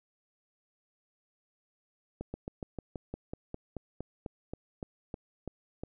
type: slowing click train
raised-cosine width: 2 ms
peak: -24 dBFS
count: 17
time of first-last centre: 2.21-5.835 s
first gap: 130 ms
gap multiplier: 1.07
effects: none